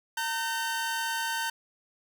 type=tone pair together; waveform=sawtooth; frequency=912.7 / 1535 Hz; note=A#5 / G6; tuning=-37 / -37 cents; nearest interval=major sixth; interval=900 cents; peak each=-28 dBFS; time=0.17-1.5 s; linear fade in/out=5 ms; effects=none